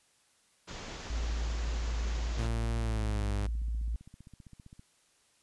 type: low-pass noise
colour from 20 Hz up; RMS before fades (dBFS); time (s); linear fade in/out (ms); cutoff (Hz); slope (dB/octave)
pink; -43; 0.67-2.48; 20; 7300; 96
type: tone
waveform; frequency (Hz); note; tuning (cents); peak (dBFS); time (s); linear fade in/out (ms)
sine; 56.3; A1; +40; -30; 1.1-3.96; 0
type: click train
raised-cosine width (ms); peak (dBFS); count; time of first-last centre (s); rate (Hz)
5; -38; 41; 2.18-4.794; 15.3
type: tone with pitch glide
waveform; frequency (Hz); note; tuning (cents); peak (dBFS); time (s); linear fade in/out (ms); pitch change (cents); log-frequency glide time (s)
sawtooth; 114.2 to 101.74; A#2 to G#2; -35 to -35; -30; 2.38-3.47; 10; -200; 2.78-3.3
effects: white hiss -68 dBFS RMS until 5.42 s + resampled to 24000 Hz